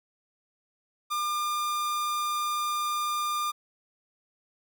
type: tone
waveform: 45% pulse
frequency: 1202 Hz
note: D6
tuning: 40 cents sharp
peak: -27 dBFS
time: 1.1-3.52 s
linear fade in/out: 20 ms
effects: none